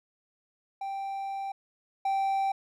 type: tone pair in turn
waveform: triangle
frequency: 784 / 780.2 Hz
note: G5 / G5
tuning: 0 / -8 cents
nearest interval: unison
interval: 8 cents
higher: first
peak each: -30 / -23 dBFS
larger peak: second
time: 0.81-1.52 / 2.05-2.52 s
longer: first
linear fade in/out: 5 ms
effects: none